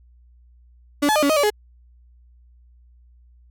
35% pulse tone with pitch steps, 289.1 / 858 / 608 / 283.5 / 625 / 576 / 420 Hz, D4 / A5 / D#5 / C#4 / D#5 / D5 / G#4, -27 / -44 / -40 / +39 / +8 / -34 / +19 cents, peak -14 dBFS, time 1.02-1.503 s, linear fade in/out 10 ms, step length 69 ms, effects added 60 Hz sine -49 dBFS peak until 3.5 s

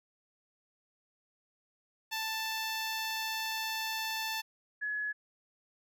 10% pulse / sine tone pair in turn, 883 / 1694.5 Hz, A5 / G#6, +6 / +34 cents, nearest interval major seventh, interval 1128 cents, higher second, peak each -25 / -32 dBFS, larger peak first, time 2.11-4.42 / 4.81-5.13 s, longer first, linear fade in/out 20 ms, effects none

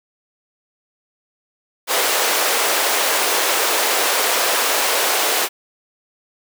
pink high-pass noise, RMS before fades -18 dBFS, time 1.87-5.49 s, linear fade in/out 50 ms, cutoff 430 Hz, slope 24 dB/octave, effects none

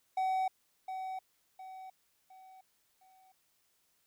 triangle tone with echo, 755 Hz, F#5, 35 cents sharp, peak -27 dBFS, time 0.17-0.48 s, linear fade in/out 5 ms, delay 710 ms, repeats 4, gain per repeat -8 dB, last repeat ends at 3.32 s, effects white hiss -74 dBFS RMS until 4.06 s

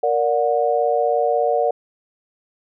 sine chord, Bb augmented, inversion none, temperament just, 466.2 / 582.7 / 728.4 Hz, Bb4 / D5 / F#5, 0 / -14 / -27 cents, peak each -20 dBFS, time 0.03-1.71 s, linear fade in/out 5 ms, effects none

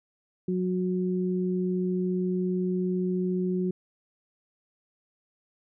sine tone pair together, 182.93 / 365.5 Hz, F#3 / F#4, -19 / -21 cents, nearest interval octave, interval 1198 cents, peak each -26 / -29 dBFS, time 0.48-3.71 s, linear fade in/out 5 ms, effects none

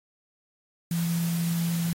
sine tone in noise, 168.9 Hz, E3, 42 cents sharp, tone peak -24 dBFS, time 0.91-1.93 s, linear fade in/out 2 ms, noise white, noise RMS -38 dBFS, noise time 0.91-1.93 s, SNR +11 dB, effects AAC 48 kbps

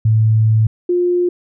sine tone pair in turn, 110 / 354.3 Hz, A2 / F4, 0 / +25 cents, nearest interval octave + minor sixth, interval 2025 cents, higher second, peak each -9 / -12 dBFS, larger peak first, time 0.05-0.67 / 0.89-1.29 s, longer first, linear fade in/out 5 ms, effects none

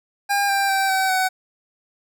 25% pulse tone with pitch steps, 805 / 791.2 / 777.6 / 764.2 / 751.1 Hz, G5 / G5 / G5 / G5 / F#5, +46 / +16 / -14 / -44 / +26 cents, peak -14 dBFS, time 0.29-1.29 s, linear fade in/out 20 ms, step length 200 ms, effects none

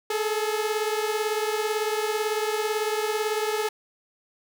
sawtooth beating tone pair, 423.6 / 441.6 Hz, G#4 / A4, +34 / +6 cents, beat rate 18 Hz, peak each -22 / -25 dBFS, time 0.1-3.69 s, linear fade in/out 5 ms, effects none

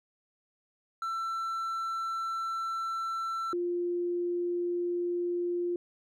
triangle / sine tone pair in turn, 1340 / 350.3 Hz, E6 / F4, +28 / +5 cents, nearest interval octave + major seventh, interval 2323 cents, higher first, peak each -29 / -28 dBFS, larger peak second, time 1.02-3.53 / 3.53-5.76 s, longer first, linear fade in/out 2 ms, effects none

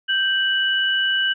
sine tone pair together, 1564.8 / 2954 Hz, G6 / F#7, -4 / -3 cents, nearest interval major seventh, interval 1101 cents, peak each -20 / -20 dBFS, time 0.08-1.34 s, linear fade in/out 20 ms, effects none

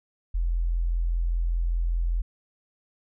sine tone, 42.52 Hz, F1, 46 cents flat, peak -22 dBFS, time 0.34-2.22 s, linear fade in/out 10 ms, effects none

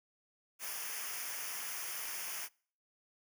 white noise with comb filter, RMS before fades -41 dBFS, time 0.59-2.49 s, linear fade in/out 50 ms, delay 0.25 ms, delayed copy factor -0.8, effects noise-tail reverb RT60 0.5 s tail -26 dB re dry

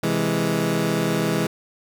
20% pulse chord, C augmented, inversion none, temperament equal, 130.81 / 164.81 / 207.7 Hz, C3 / E3 / G#3, 0 / 0 / 0 cents, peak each -23 / -18 / -19 dBFS, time 0.03-1.47 s, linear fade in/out 5 ms, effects none

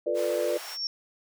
sine chord, B half-diminished seventh, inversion second, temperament equal with one note detuned, 349.2 / 440 / 493.9 / 590.4 Hz, F4 / A4 / B4 / D5, 0 / 0 / 0 / +9 cents, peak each -32 / -33 / -29 / -28 dBFS, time 0.06-0.58 s, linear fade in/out 10 ms
pink high-pass noise, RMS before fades -41 dBFS, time 0.14-0.78 s, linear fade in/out 50 ms, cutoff 680 Hz, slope 24 dB/octave
sine tone with exponential growth, 5480 Hz, F8, 34 cents flat, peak -25 dBFS, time 0.41-0.87 s, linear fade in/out 1 ms, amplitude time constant 100 ms
effects none

